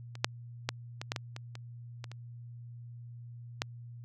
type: clicks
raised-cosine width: 0.2 ms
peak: -28 / -7 / -12 / -20 / -14 / -16 / -24 / -27 / -24 / -29 / -12 dBFS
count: 11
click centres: 0.154 / 0.245 / 0.69 / 1.015 / 1.119 / 1.162 / 1.364 / 1.554 / 2.042 / 2.116 / 3.619 s
effects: added 119 Hz sine -44 dBFS peak until 4.04 s